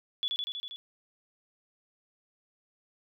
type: tone with echo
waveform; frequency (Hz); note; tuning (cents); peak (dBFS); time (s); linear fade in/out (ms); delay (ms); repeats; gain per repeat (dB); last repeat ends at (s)
sine; 3425; A7; -47; -27; 0.23-0.28; 0; 80; 6; -2; 0.76
effects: none